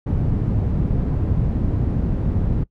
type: low-pass noise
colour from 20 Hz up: white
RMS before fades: -20 dBFS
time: 0.06-2.64 s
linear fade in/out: 10 ms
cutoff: 140 Hz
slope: 12 dB/octave
effects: noise-tail reverb RT60 0.1 s tail -21 dB re dry